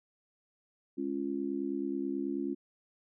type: chord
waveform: sine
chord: Db major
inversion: second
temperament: just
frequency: 207.9 / 277.2 / 346.5 Hz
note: Ab3 / Db4 / F4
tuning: +2 / 0 / -14 cents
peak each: -40 / -34 / -36 dBFS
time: 0.97-2.55 s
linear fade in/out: 20 ms
effects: none